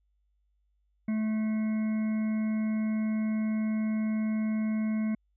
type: harmonic tone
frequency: 217.3 Hz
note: A3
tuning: 21 cents flat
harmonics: 1 / 3 / 5 / 7 / 9 / 10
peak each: -26 / -45 / -51 / -53 / -54 / -48 dBFS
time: 1.08-5.15 s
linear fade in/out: 5 ms
effects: added 50 Hz sine -69 dBFS peak until 5.36 s